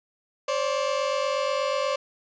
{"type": "tone pair together", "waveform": "30% pulse", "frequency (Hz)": [531, 579.3], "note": ["C5", "D5"], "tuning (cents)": [25, -24], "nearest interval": "major second", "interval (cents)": 151, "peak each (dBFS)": -24, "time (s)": [0.48, 1.96], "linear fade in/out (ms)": 5, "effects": ["resampled to 16000 Hz", "10-bit"]}